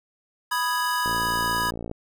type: chord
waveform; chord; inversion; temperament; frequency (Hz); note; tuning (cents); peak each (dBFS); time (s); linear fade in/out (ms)
square; G# minor; first; equal; 987.8 / 1244.5 / 1661.2; B5 / D#6 / G#6; 0 / 0 / 0; -26 / -31 / -28; 0.51-1.71; 10
type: click train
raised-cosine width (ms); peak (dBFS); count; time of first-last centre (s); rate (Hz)
2; -20; 50; 1.06-1.914; 57.4
effects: none